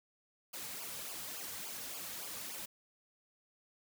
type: noise with flanger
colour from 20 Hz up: white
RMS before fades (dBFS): -44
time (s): 0.53-2.66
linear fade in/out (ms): 10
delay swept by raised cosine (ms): 0.51 to 3.01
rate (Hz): 3.5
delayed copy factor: -0.75
effects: none